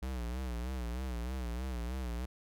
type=tone with vibrato; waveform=square; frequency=61.74 Hz; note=B1; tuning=in tune; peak=-36 dBFS; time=0.02-2.26 s; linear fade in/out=10 ms; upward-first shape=sine; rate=3.2 Hz; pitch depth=110 cents each way; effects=none